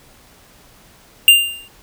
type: tone with exponential decay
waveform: square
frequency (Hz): 2794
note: F7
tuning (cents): 0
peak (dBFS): -3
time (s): 1.28-1.68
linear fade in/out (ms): 1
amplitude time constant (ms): 86
effects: pink hiss -48 dBFS RMS until 1.82 s